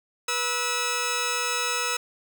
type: tone pair together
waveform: 10% pulse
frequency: 487.8 / 1300 Hz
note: B4 / E6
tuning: -21 / -24 cents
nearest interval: octave + perfect fourth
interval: 1697 cents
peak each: -21 / -18 dBFS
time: 0.28-1.97 s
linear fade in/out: 5 ms
effects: none